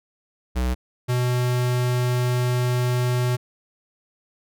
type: tone pair in turn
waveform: square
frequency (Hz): 62.4 / 124.01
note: B1 / B2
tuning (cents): +19 / +8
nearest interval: octave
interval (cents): 1189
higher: second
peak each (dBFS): -21 / -20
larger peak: second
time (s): 0.55-0.75 / 1.08-3.37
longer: second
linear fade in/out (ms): 20
effects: none